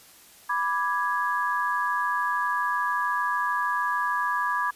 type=chord; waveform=sine; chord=G# diminished; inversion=first; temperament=equal; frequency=987.8 / 1174.7 / 1661.2 Hz; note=B5 / D6 / G#6; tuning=0 / 0 / 0 cents; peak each=-27 / -28 / -28 dBFS; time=0.49-4.71 s; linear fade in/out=10 ms; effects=white hiss -52 dBFS RMS until 4.75 s + resampled to 32000 Hz